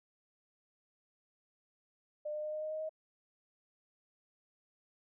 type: tone with pitch steps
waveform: sine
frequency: 601 / 605.5 / 610.1 / 614.7 / 619.3 / 624 / 628.7 Hz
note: D5 / D#5 / D#5 / D#5 / D#5 / D#5 / D#5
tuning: +40 / -47 / -34 / -21 / -8 / +5 / +18 cents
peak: -36 dBFS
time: 2.25-2.894 s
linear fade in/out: 10 ms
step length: 92 ms
effects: none